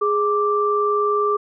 sine tone pair together, 415.3 / 1174.6 Hz, G#4 / D6, 0 / 0 cents, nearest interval octave + tritone, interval 1800 cents, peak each -19 dBFS, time 0.01-1.37 s, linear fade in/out 10 ms, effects none

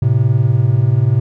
triangle tone pair together, 110.09 / 130.81 Hz, A2 / C3, +1 / 0 cents, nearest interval minor third, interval 299 cents, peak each -11 dBFS, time 0.02-1.2 s, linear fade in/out 5 ms, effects none

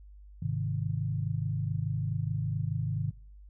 sine chord, Ab major, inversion none, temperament equal, 103.83 / 130.81 / 155.56 Hz, Ab2 / C3 / Eb3, 0 / 0 / 0 cents, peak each -33 dBFS, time 0.42-3.11 s, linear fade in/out 5 ms, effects noise-tail reverb RT60 0.5 s tail -25 dB re dry + added 50 Hz sine -48 dBFS peak until 3.49 s

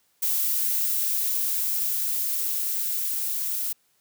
violet noise with level ramp, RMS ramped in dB -24 to -28 dBFS, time 0.22-3.73 s, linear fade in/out 10 ms, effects white hiss -67 dBFS RMS until 4 s + high-pass 60 Hz 12 dB/octave

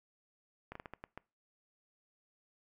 slowing click train, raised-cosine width 0.5 ms, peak -29 dBFS, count 7, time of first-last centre 0.72-1.176 s, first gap 34 ms, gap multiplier 1.32, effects noise-tail reverb RT60 0.3 s tail -23 dB re dry

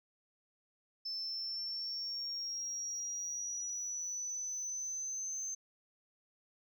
sine linear sweep, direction up, 5274 to 6272 Hz, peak -36 dBFS, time 1.05-5.55 s, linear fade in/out 10 ms, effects tanh soft clip ceiling -33 dBFS + 13-bit

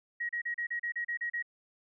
sine tone bursts, 1897 Hz, A#6, 30 cents sharp, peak -31 dBFS, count 10, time 0.2-1.426 s, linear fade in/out 10 ms, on 92 ms, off 34 ms, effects none

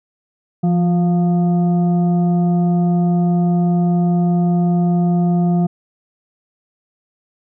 sine tone with frequency modulation, 173 Hz, F3, 16 cents flat, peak -12 dBFS, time 0.63-5.67 s, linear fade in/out 10 ms, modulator 529 Hz, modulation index 0.45, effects none

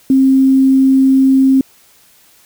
sine tone with quantisation, 266.2 Hz, C4, 30 cents sharp, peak -6 dBFS, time 0.1-1.61 s, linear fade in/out 2 ms, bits 6, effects white hiss -48 dBFS RMS until 2.45 s

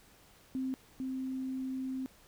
sine tone pair in turn, 261.6 / 261.6 Hz, C4 / C4, 0 / 0 cents, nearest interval unison, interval 0 cents, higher neither, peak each -32 / -34 dBFS, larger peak first, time 0.55-0.74 / 1-2.06 s, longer second, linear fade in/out 0 ms, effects pink hiss -61 dBFS RMS until 2.27 s

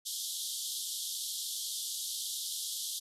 pink band-pass noise, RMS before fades -38 dBFS, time 0.05-3 s, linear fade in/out 20 ms, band 3200 to 13000 Hz, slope 96 dB/octave, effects none

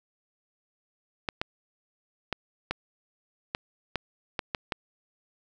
clicks, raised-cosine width 0.3 ms, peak -12 dBFS, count 9, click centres 1.288 / 1.415 / 2.327 / 2.71 / 3.549 / 3.957 / 4.392 / 4.548 / 4.722 s, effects none

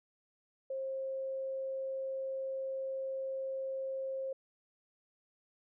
sine tone, 533 Hz, C5, 32 cents sharp, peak -35 dBFS, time 0.7-4.33 s, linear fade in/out 5 ms, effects none

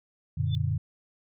sine chord, Gb augmented, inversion none, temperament equal with one note detuned, 92.5 / 117.62 / 146.83 Hz, Gb2 / Bb2 / D3, 0 / +16 / 0 cents, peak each -29 dBFS, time 0.37-0.78 s, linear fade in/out 10 ms
sine tone with exponential growth, 3520 Hz, A7, in tune, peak -31 dBFS, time 0.46-0.55 s, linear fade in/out 0 ms, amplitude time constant 19 ms
effects none

